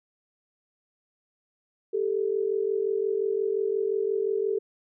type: tone pair together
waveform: sine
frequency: 395.4 / 441.1 Hz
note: G4 / A4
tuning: +15 / +4 cents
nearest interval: major second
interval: 189 cents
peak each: -26 / -27 dBFS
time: 1.93-4.59 s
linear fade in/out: 10 ms
effects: none